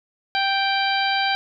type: harmonic tone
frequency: 784 Hz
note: G5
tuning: in tune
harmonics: 1 / 2 / 3 / 4 / 5 / 6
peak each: -22 / -25 / -27 / -28 / -29 / -30 dBFS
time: 0.35-1.35 s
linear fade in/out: 0 ms
effects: none